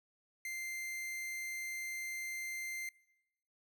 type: tone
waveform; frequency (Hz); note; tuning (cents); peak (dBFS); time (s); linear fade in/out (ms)
45% pulse; 2090; C7; -2; -39; 0.45-2.89; 2
effects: noise-tail reverb RT60 0.9 s tail -23 dB re dry